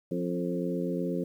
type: harmonic tone with a mistuned harmonic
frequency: 88.3 Hz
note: F2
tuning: 20 cents sharp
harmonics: 2 / 3 / 4 / 5 / 6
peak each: -32 / -34 / -35 / -36 / -37 dBFS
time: 0.11-1.24 s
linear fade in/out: 5 ms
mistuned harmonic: 4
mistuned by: -28 cents
effects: 10-bit